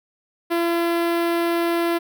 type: tone with notch filter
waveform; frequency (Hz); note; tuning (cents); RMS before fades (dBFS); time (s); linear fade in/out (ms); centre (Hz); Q
sawtooth; 339.6; F4; -48; -21; 0.5-1.99; 20; 6900; 0.68
effects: none